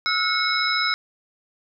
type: tone cluster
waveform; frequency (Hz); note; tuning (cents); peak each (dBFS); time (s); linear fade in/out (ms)
sine; 1306 / 1440 / 2185 / 3918 / 5150; E6 / F#6 / C#7 / B7 / E8; -17 / -47 / -26 / -15 / -41; -26; 0.06-0.94; 0
effects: none